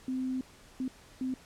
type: tone bursts at uneven times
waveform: sine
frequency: 258.5 Hz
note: C4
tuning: 21 cents flat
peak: -30 dBFS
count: 3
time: 0.08-0.41 / 0.8-0.88 / 1.21-1.34 s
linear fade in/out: 2 ms
effects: pink hiss -56 dBFS RMS until 1.45 s + low-pass 10000 Hz 12 dB/octave